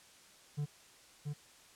triangle tone with echo, 146.83 Hz, D3, in tune, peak -31 dBFS, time 0.57-0.66 s, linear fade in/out 20 ms, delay 680 ms, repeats 1, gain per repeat -3 dB, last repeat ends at 1.34 s, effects white hiss -60 dBFS RMS until 1.75 s + low-pass 9000 Hz 12 dB/octave

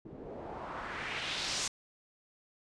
white noise with low-pass filter sweep, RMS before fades -39 dBFS, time 0.05-1.68 s, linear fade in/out 5 ms, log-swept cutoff 300 to 7000 Hz, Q 1.8, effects resampled to 22050 Hz

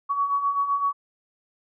sine beating tone pair, 1120 / 1127.8 Hz, C#6 / C#6, +18 / +30 cents, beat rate 7.8 Hz, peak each -29 / -22 dBFS, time 0.09-0.93 s, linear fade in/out 20 ms, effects none

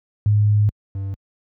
sine / triangle tone pair in turn, 104.6 / 97.72 Hz, G#2 / G2, +13 / -5 cents, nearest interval minor second, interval 118 cents, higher first, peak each -12 / -21 dBFS, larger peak first, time 0.26-0.69 / 0.95-1.14 s, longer first, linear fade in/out 0 ms, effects high-pass 60 Hz 12 dB/octave

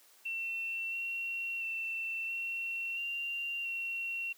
sine tone with pitch steps, 2701 / 2731 / 2685 / 2721 / 2774 / 2731 Hz, E7 / F7 / E7 / F7 / F7 / F7, +42 / -39 / +31 / -46 / -12 / -39 cents, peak -34 dBFS, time 0.25-4.33 s, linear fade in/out 10 ms, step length 680 ms, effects white hiss -62 dBFS RMS until 4.37 s + high-pass 300 Hz 12 dB/octave

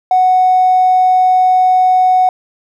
triangle tone with tanh clipping, 740 Hz, F#5, in tune, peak -6 dBFS, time 0.11-2.29 s, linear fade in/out 2 ms, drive 1 dB, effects none

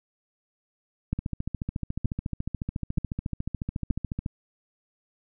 two click trains, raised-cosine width 5 ms, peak -17 / -13 dBFS, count 44 / 4, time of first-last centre 1.19-4.261 / 1.13-3.908 s, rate 14 / 1.08 Hz, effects none

